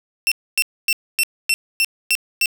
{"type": "tone bursts", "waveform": "sawtooth", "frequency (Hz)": 2700, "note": "E7", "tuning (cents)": 41, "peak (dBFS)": -11, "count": 8, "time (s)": [0.27, 2.458], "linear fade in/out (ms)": 0, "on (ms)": 46, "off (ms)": 260, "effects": []}